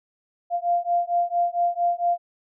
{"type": "beating tone pair", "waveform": "sine", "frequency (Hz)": [694, 698.4], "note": ["F5", "F5"], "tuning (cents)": [-11, 0], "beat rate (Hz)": 4.4, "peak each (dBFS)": -23, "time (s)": [0.5, 2.18], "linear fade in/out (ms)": 50, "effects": []}